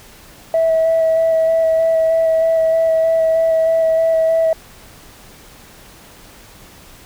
sine tone with vibrato, 650 Hz, E5, 24 cents flat, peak -10 dBFS, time 0.54-4.53 s, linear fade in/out 2 ms, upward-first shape square, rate 3.2 Hz, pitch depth 10 cents each way, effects tanh soft clip ceiling -8 dBFS + pink hiss -42 dBFS RMS until 7.05 s

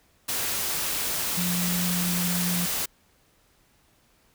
sine tone in noise, 177.2 Hz, F3, 25 cents sharp, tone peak -26 dBFS, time 1.37-2.66 s, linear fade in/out 10 ms, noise white, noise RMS -28 dBFS, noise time 0.28-2.86 s, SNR -1 dB, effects pink hiss -63 dBFS RMS until 4.34 s

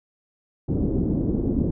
white low-pass noise, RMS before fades -23 dBFS, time 0.68-1.71 s, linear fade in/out 5 ms, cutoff 340 Hz, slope 24 dB/octave, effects none

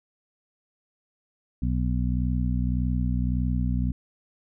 harmonic tone, 61.74 Hz, B1, in tune, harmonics 1 / 2 / 3 / 4, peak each -25 / -28 / -30 / -31 dBFS, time 1.62-3.92 s, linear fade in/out 5 ms, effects none

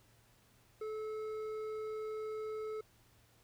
triangle tone with hard clipping, 433.1 Hz, A4, 27 cents flat, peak -40 dBFS, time 0.81-2.81 s, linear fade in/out 5 ms, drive 11 dB, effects added 113 Hz sine -70 dBFS peak until 3.43 s + pink hiss -68 dBFS RMS until 3.43 s

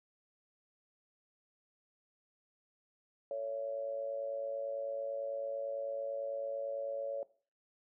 sine tone with amplitude modulation, 560 Hz, C#5, 18 cents sharp, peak -32 dBFS, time 3.31-7.23 s, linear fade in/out 2 ms, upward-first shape sine, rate 109 Hz, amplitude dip 70%, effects noise-tail reverb RT60 0.4 s tail -18 dB re dry

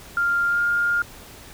sine tone with pitch glide, 1396.9 to 1410.7 Hz, F6 to F6, 0 to +17 cents, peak -18 dBFS, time 0.17-1.02 s, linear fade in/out 2 ms, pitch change +17 cents, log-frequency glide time 0.48-0.59 s, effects pink hiss -43 dBFS RMS until 1.53 s

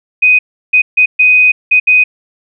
sine tone bursts at uneven times, 2500 Hz, D#7, 8 cents sharp, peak -4 dBFS, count 6, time 0.22-0.39 / 0.73-0.82 / 0.97-1.06 / 1.19-1.52 / 1.71-1.8 / 1.87-2.04 s, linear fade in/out 10 ms, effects none

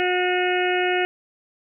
harmonic tone, 362.2 Hz, F#4, 37 cents flat, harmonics 1 / 2 / 4 / 5 / 6 / 7 / 8, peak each -22 / -25 / -28 / -29 / -30 / -30 / -31 dBFS, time 0-1.05 s, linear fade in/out 0 ms, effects none

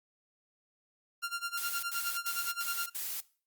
sawtooth tone with tremolo, 1390 Hz, F6, 9 cents flat, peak -28 dBFS, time 1.22-2.9 s, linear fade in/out 20 ms, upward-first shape sine, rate 9.6 Hz, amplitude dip 85%
blue noise bursts, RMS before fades -37 dBFS, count 5, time 1.57-3.206 s, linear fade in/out 5 ms, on 260 ms, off 84 ms
effects noise-tail reverb RT60 0.4 s tail -20 dB re dry + Opus 32 kbps

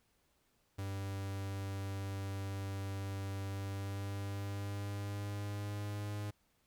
45% pulse tone with pitch glide, 98 to 103.59 Hz, G2 to G#2, 0 to -4 cents, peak -38 dBFS, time 0.78-6.31 s, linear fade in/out 10 ms, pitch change +96 cents, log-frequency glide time 3.45-6.15 s, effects pink hiss -75 dBFS RMS until 6.66 s

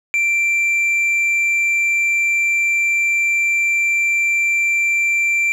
sine tone with tanh clipping, 2353 Hz, D7, 3 cents sharp, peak -15 dBFS, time 0.14-5.52 s, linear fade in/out 0 ms, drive 4 dB, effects none

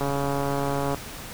click train, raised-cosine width 1 ms, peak -13 dBFS, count 132, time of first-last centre 0.01-0.946 s, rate 140 Hz, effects pink hiss -38 dBFS RMS until 1.33 s

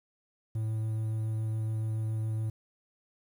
triangle tone with vibrato, 110 Hz, A2, in tune, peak -27 dBFS, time 0.55-2.5 s, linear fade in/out 5 ms, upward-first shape triangle, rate 7.1 Hz, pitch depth 11 cents each way, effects 10-bit

